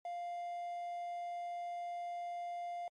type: tone with quantisation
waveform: triangle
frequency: 698.5 Hz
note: F5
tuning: in tune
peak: -37 dBFS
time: 0.05-2.88 s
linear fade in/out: 2 ms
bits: 11
effects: MP3 48 kbps